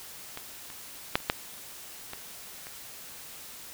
clicks, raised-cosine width 0.3 ms, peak -21 / -27 / -6 / -30 / -7 / -21 / -26 dBFS, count 7, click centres 0.374 / 0.702 / 1.155 / 1.203 / 1.299 / 2.134 / 2.669 s, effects white hiss -45 dBFS RMS until 3.73 s

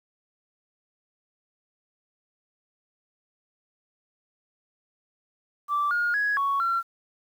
sine tone with pitch steps, 1167 / 1427 / 1669 / 1113 / 1363 Hz, D6 / F6 / G#6 / C#6 / F6, -11 / +37 / +8 / +7 / -43 cents, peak -21 dBFS, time 5.68-6.83 s, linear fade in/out 50 ms, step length 230 ms, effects tanh soft clip ceiling -18 dBFS + 9-bit

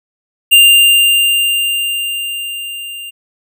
square tone with level ramp, 2794 Hz, F7, in tune, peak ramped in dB -3 to -26 dBFS, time 0.51-3.11 s, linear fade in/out 20 ms, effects none

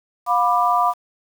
sine chord, B diminished, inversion second, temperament just, 711.2 / 987.8 / 1185.3 Hz, F5 / B5 / D6, +31 / 0 / +16 cents, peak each -19 dBFS, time 0.26-0.94 s, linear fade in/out 50 ms, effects 7-bit

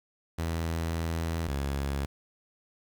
sawtooth tone pair in turn, 82.41 / 69.56 Hz, E2 / C#2, 0 / +7 cents, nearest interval minor third, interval 293 cents, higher first, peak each -25 dBFS, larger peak neither, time 0.38-1.48 / 1.48-2.06 s, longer first, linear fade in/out 10 ms, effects 9-bit

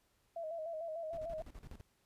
sine tone with vibrato, 649 Hz, E5, 27 cents flat, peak -39 dBFS, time 0.36-1.42 s, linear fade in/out 5 ms, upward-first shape square, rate 6.7 Hz, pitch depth 60 cents each way
brown noise with tremolo, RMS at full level -49 dBFS, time 1.13-1.81 s, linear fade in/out 0 ms, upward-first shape square, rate 12 Hz, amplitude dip 80%
effects pink hiss -75 dBFS RMS until 2.05 s + resampled to 32000 Hz

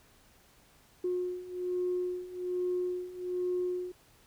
sine beating tone pair, 359.9 / 361.1 Hz, F#4 / F#4, -48 / -42 cents, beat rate 1.2 Hz, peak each -35 / -32 dBFS, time 1.04-3.92 s, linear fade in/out 5 ms, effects tanh soft clip ceiling -23 dBFS + pink hiss -62 dBFS RMS until 4.26 s

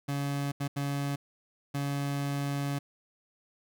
30% pulse tone bursts at uneven times, 141.3 Hz, C#3, 34 cents sharp, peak -27 dBFS, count 4, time 0.08-0.52 / 0.6-0.68 / 0.76-1.16 / 1.74-2.79 s, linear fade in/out 10 ms, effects none

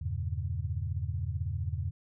sine chord, E diminished seventh, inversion none, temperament equal, 82.41 / 98 / 116.54 / 138.59 Hz, E2 / G2 / Bb2 / Db3, 0 / 0 / 0 / 0 cents, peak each -34 / -35 / -39 / -39 dBFS, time 0.01-1.91 s, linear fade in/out 10 ms, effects none

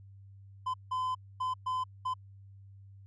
triangle tone bursts at uneven times, 1020 Hz, C6, 44 cents flat, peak -28 dBFS, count 5, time 0.66-0.74 / 0.91-1.15 / 1.4-1.54 / 1.66-1.84 / 2.05-2.14 s, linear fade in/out 10 ms, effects added 98 Hz sine -50 dBFS peak until 3.06 s + resampled to 22050 Hz

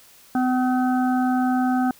harmonic tone, 253.8 Hz, B3, 47 cents sharp, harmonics 1 / 3 / 5 / 6, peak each -19 / -24 / -33 / -33 dBFS, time 0.35-1.91 s, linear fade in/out 2 ms, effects white hiss -51 dBFS RMS until 1.99 s

